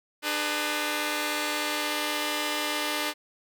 5% pulse chord, G# diminished, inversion second, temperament just, 299 / 415.3 / 498.4 Hz, D4 / G#4 / B4, +31 / 0 / +16 cents, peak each -17 / -23 / -23 dBFS, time 0.22-3.14 s, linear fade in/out 50 ms, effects none

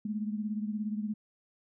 sine beating tone pair, 209.4 / 226.4 Hz, G#3 / A3, +15 / +50 cents, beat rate 17 Hz, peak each -32 / -38 dBFS, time 0.05-1.14 s, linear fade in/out 5 ms, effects none

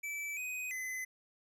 square tone with pitch steps, 2313 / 2504 / 2031 Hz, D7 / D#7 / B6, -27 / +10 / +48 cents, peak -38 dBFS, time 0.03-1.05 s, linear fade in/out 10 ms, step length 340 ms, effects none

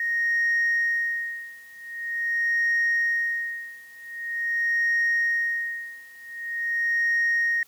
sine tone with tremolo, 1864.7 Hz, A#6, in tune, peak -18 dBFS, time 0-7.63 s, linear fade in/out 2 ms, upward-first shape sine, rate 0.45 Hz, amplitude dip 95%, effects tanh soft clip ceiling -17 dBFS + white hiss -57 dBFS RMS until 7.67 s

